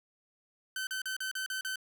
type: tone bursts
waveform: sawtooth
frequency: 1531 Hz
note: G6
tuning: 41 cents flat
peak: -30 dBFS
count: 7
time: 0.76-1.758 s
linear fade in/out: 2 ms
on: 110 ms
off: 38 ms
effects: none